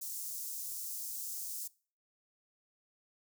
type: high-pass noise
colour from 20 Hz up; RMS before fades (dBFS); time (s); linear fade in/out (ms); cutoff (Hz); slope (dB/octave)
white; -41; 0.01-1.68; 10; 5800; 24
effects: noise-tail reverb RT60 0.4 s tail -22 dB re dry